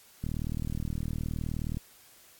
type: click train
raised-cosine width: 5 ms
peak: -21 dBFS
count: 61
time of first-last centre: 0.24-1.771 s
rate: 39.2 Hz
effects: white hiss -57 dBFS RMS until 2.39 s + AAC 64 kbps